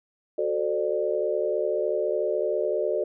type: chord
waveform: sine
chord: D dominant seventh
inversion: first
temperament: equal with one note detuned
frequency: 370 / 440 / 523.3 / 597.3 Hz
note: F#4 / A4 / C5 / D5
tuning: 0 / 0 / 0 / +29 cents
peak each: -29 / -28 / -31 / -27 dBFS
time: 0.38-3.04 s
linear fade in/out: 5 ms
effects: none